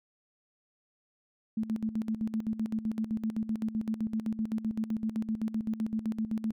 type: tone with tremolo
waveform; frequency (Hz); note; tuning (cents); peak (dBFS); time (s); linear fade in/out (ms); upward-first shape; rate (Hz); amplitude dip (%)
sine; 220; A3; 0; -27; 1.57-6.52; 5; square; 7.8; 75
effects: none